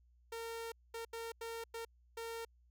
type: tone bursts at uneven times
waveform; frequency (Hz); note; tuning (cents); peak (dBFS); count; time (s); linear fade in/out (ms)
sawtooth; 458.4; A#4; -29; -38; 6; 0.32-0.72 / 0.94-1.05 / 1.13-1.32 / 1.41-1.64 / 1.74-1.85 / 2.17-2.45; 5
effects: added 60 Hz sine -65 dBFS peak until 2.7 s